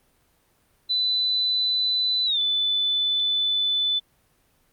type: tone with pitch glide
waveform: sine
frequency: 3998 to 3501 Hz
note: B7 to A7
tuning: +20 to -9 cents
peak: -20 dBFS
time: 0.89-4 s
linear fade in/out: 20 ms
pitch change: -229 cents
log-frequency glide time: 2.25-2.39 s
effects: pink hiss -64 dBFS RMS until 4.72 s + Opus 32 kbps